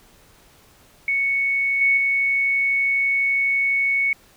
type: tone with level steps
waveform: sine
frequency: 2217 Hz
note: C#7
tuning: in tune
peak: -18 / -14 / -17 dBFS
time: 1.08-4.13 s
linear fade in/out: 2 ms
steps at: 1.81 / 1.97 s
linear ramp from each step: 5 ms
effects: pink hiss -53 dBFS RMS until 4.36 s